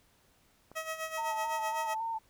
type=click; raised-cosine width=1 ms; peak=-36 dBFS; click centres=0.716 s
type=tone with tremolo; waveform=15% pulse; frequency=639 Hz; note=D#5; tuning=46 cents sharp; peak=-27 dBFS; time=0.75-1.95 s; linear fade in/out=20 ms; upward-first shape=sine; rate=7.9 Hz; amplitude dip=70%
type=tone with vibrato; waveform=sine; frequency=896 Hz; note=A5; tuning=31 cents sharp; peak=-32 dBFS; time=1.17-2.19 s; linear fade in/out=20 ms; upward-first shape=square; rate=3.6 Hz; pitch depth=29 cents each way
effects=pink hiss -67 dBFS RMS until 2.29 s